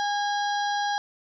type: harmonic tone with a mistuned harmonic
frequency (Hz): 819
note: G#5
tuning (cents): -24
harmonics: 1 / 2 / 4 / 5 / 6 / 7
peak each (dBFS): -25 / -31 / -37 / -39 / -41 / -42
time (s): 0-0.98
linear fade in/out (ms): 0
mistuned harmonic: 5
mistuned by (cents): -23
effects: none